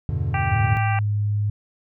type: chord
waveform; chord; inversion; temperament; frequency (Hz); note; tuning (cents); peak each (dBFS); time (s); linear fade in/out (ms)
triangle; E minor seventh; none; equal; 82.41 / 98 / 123.47 / 146.83; E2 / G2 / B2 / D3; 0 / 0 / 0 / 0; -25 / -24 / -25 / -26; 0.09-0.77; 0
type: harmonic tone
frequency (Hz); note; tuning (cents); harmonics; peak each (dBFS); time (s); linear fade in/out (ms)
392; G4; 0; 2 / 3 / 4 / 5 / 6 / 7; -25 / -32 / -31 / -33 / -33 / -34; 0.34-0.99; 2
type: tone with pitch glide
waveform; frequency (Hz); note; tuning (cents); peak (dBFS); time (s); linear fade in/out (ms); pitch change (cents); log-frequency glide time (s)
sine; 108.7 to 103.85; A2 to G#2; -21 to 0; -19; 0.52-1.5; 5; -79; 0.8-1.07
effects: none